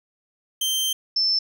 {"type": "tone pair in turn", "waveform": ["sawtooth", "sine"], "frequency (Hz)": [3135, 5303], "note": ["G7", "E8"], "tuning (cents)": [-1, 9], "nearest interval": "major sixth", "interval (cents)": 910, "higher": "second", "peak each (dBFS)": -18, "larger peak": "neither", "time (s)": [[0.61, 0.93], [1.16, 1.39]], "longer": "first", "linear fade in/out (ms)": 5, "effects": []}